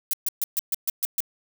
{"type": "noise bursts", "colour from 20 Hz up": "violet", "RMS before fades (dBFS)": -24, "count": 8, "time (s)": [0.11, 1.204], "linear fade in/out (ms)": 0, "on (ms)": 23, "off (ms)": 130, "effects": []}